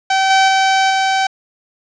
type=tone with level steps; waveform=sawtooth; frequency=769 Hz; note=G5; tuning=33 cents flat; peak=-8 / -5 / -7 / -9 dBFS; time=0.1-1.27 s; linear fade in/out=5 ms; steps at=0.3 / 0.48 / 0.9 s; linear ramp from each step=5 ms; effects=resampled to 16000 Hz + 7-bit